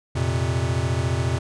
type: chord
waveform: square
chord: F suspended fourth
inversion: none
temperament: equal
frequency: 87.31 / 116.54 / 130.81 Hz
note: F2 / Bb2 / C3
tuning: 0 / 0 / 0 cents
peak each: -26 dBFS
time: 0.15-1.39 s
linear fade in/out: 10 ms
effects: resampled to 22050 Hz